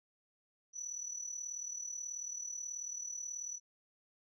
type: tone with amplitude modulation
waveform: sine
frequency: 5930 Hz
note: F#8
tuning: 3 cents sharp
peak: -36 dBFS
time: 0.73-3.6 s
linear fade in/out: 50 ms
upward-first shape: sine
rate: 38.4 Hz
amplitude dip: 70%
effects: tanh soft clip ceiling -33 dBFS